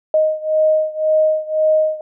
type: beating tone pair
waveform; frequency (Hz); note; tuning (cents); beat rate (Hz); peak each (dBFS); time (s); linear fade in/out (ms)
sine; 622.3 / 624.2; D#5 / D#5; 0 / +5; 1.9; -15 / -17; 0.14-2.01; 2
effects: none